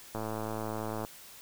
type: click train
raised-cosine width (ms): 1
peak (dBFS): -22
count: 99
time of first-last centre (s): 0.15-1.049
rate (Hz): 109
effects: white hiss -51 dBFS RMS until 1.41 s